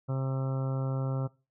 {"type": "harmonic tone", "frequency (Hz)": 133.2, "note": "C3", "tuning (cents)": 31, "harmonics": [1, 2, 3, 4, 5, 6, 7, 8, 9, 10], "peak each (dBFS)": [-28, -40, -44, -40, -47, -50, -50, -52, -51, -48], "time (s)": [0.08, 1.28], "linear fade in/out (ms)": 20, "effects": ["noise-tail reverb RT60 0.3 s tail -21 dB re dry"]}